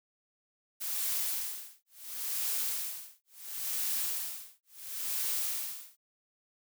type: noise with tremolo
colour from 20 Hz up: blue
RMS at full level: -32 dBFS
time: 0.8-5.97 s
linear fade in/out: 20 ms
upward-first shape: sine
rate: 0.72 Hz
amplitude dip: 100%
effects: none